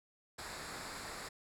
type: noise with comb filter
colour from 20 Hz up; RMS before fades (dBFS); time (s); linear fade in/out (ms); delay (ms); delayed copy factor
pink; -45; 0.38-1.29; 10; 0.33; -0.6
effects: low-pass 10000 Hz 12 dB/octave